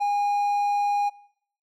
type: tone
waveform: triangle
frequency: 817 Hz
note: G#5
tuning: 29 cents flat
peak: -19 dBFS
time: 0-1.1 s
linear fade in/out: 20 ms
effects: noise-tail reverb RT60 0.7 s tail -22 dB re dry